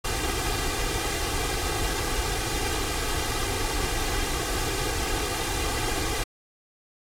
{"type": "noise with comb filter", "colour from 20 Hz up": "pink", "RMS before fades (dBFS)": -27, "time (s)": [0.04, 6.24], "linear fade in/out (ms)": 10, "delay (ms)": 2.5, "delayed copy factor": 0.8, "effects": ["low-pass 11000 Hz 12 dB/octave", "AAC 64 kbps"]}